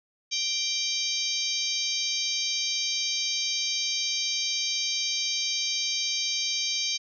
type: harmonic tone with a mistuned harmonic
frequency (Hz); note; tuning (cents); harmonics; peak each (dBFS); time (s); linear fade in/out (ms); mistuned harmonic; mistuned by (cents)
786; G5; +4; 3 / 4 / 5 / 6 / 7 / 8; -35 / -33 / -33 / -32 / -33 / -33; 0.31-6.98; 20; 5; -53
effects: none